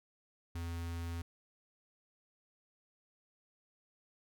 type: tone with notch filter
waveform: square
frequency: 84.5 Hz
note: E2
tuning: 43 cents sharp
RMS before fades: -40 dBFS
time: 0.55-1.22 s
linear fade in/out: 5 ms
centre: 540 Hz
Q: 1.6
effects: none